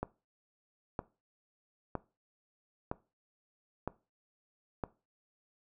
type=click train; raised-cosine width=1 ms; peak=-20 dBFS; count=6; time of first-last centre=0.03-4.838 s; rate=1.04 Hz; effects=noise-tail reverb RT60 0.3 s tail -19 dB re dry